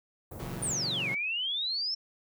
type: band-stop noise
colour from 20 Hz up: pink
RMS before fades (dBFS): -43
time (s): 0.31-0.74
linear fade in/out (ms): 5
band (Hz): 760 to 16000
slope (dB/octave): 12
type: chord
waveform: sawtooth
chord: F# dominant seventh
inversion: first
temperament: equal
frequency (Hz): 116.54 / 138.59 / 164.81 / 185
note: A#2 / C#3 / E3 / F#3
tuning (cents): 0 / 0 / 0 / 0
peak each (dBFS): -38 / -38 / -40 / -39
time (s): 0.39-1.15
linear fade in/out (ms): 10
type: exponential two-way sweep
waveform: sine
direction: down then up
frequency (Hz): 9630 to 2123 to 5430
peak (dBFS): -29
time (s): 0.62-1.95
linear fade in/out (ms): 10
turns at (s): 1.1
effects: none